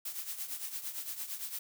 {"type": "noise with tremolo", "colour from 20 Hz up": "blue", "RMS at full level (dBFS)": -37, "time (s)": [0.05, 1.59], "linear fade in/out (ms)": 5, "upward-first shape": "triangle", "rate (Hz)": 8.8, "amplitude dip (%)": 75, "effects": []}